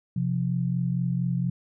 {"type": "tone pair together", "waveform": "sine", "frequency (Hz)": [130.28, 174.61], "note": ["C3", "F3"], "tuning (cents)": [-7, 0], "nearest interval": "perfect fourth", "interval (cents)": 507, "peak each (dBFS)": -26, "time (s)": [0.16, 1.5], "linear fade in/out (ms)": 5, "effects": []}